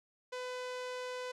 sawtooth tone with low-pass filter, 502 Hz, B4, 28 cents sharp, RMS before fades -41 dBFS, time 0.32-1.32 s, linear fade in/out 10 ms, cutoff 6400 Hz, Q 0.74, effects none

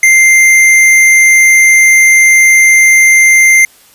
sine tone with hard clipping, 2093 Hz, C7, in tune, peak -4 dBFS, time 0.03-3.65 s, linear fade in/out 2 ms, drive 14 dB, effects white hiss -43 dBFS RMS until 3.94 s + resampled to 32000 Hz

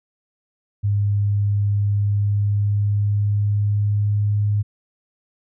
sine tone with pitch glide, 102 to 103.6 Hz, G#2 to G#2, -31 to -4 cents, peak -16 dBFS, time 0.83-4.63 s, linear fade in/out 20 ms, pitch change +27 cents, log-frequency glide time 1.9-4.37 s, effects none

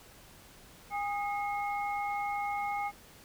sine tone cluster, 813 / 1239 / 2160 Hz, G#5 / D#6 / C#7, -37 / -8 / -45 cents, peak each -32 / -40 / -39 dBFS, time 0.9-2.92 s, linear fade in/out 50 ms, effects pink hiss -55 dBFS RMS until 3.24 s

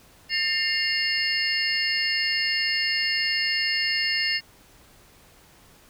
sine tone cluster, 1807 / 2120 / 2801 / 4403 / 5140 Hz, A6 / C7 / F7 / C#8 / E8, +46 / +22 / +4 / -13 / -45 cents, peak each -28 dBFS, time 0.29-4.41 s, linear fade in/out 50 ms, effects tanh soft clip ceiling -12 dBFS + pink hiss -54 dBFS RMS until 5.89 s

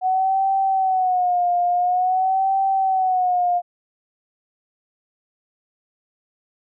sine tone with vibrato, 740 Hz, F#5, in tune, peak -16 dBFS, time 0.01-3.62 s, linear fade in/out 50 ms, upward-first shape sine, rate 0.48 Hz, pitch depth 82 cents each way, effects none

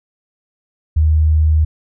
sine tone, 77.78 Hz, D#2, in tune, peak -9 dBFS, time 0.96-1.65 s, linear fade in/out 10 ms, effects none

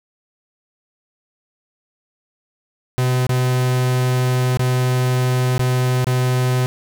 45% pulse tone with dropouts, 126.8 Hz, B2, 46 cents sharp, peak -15 dBFS, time 2.98-6.66 s, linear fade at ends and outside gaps 0 ms, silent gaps 3.267-3.293 / 4.572-4.594 / 5.58-5.594 / 6.044-6.069 s, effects none

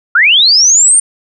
sine linear sweep, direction up, 1331 to 9020 Hz, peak -4 dBFS, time 0.15-1 s, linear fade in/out 5 ms, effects none

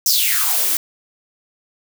blue noise with high-pass filter sweep, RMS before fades -17 dBFS, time 0.06-0.77 s, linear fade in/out 2 ms, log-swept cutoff 6000 to 250 Hz, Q 5.6, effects none

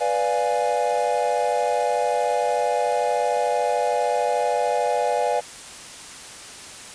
triangle chord, B diminished seventh, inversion none, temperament equal, 493.9 / 587.3 / 698.5 / 830.6 Hz, B4 / D5 / F5 / Ab5, 0 / 0 / 0 / 0 cents, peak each -23 dBFS, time 0-5.41 s, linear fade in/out 20 ms, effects white hiss -39 dBFS RMS until 6.94 s + resampled to 22050 Hz

